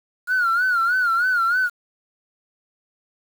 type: tone with vibrato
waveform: sine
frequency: 1429 Hz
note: F6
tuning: 39 cents sharp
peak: -15 dBFS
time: 0.27-1.7 s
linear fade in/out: 50 ms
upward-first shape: sine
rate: 3.2 Hz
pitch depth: 110 cents each way
effects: tanh soft clip ceiling -14 dBFS + 7-bit